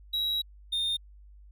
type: tone pair in turn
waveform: triangle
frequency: 3864 / 3647 Hz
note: B7 / A#7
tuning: -39 / -39 cents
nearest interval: minor second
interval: 100 cents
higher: first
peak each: -25 dBFS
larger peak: neither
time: 0.13-0.42 / 0.72-0.97 s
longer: first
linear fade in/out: 10 ms
effects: added 50 Hz sine -49 dBFS peak until 1.51 s